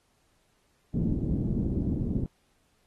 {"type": "low-pass noise", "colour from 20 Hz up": "white", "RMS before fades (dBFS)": -28, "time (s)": [0.94, 2.26], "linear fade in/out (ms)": 2, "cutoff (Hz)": 270, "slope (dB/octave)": 24, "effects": ["pink hiss -70 dBFS RMS until 2.86 s", "AAC 32 kbps"]}